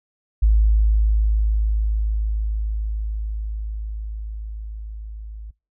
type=tone with level ramp; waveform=sine; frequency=53.4 Hz; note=G#1; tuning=49 cents sharp; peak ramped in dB=-11 to -32 dBFS; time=0.42-5.51 s; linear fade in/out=10 ms; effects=noise-tail reverb RT60 0.3 s tail -26 dB re dry